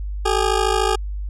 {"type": "ring-modulated tone", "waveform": "20% pulse", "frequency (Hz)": 407.7, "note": "G#4", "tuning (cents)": -32, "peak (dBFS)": -9, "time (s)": [0.25, 0.96], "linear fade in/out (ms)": 10, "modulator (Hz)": 26.8, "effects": ["added 50 Hz sine -24 dBFS peak until 1.29 s", "resampled to 24000 Hz"]}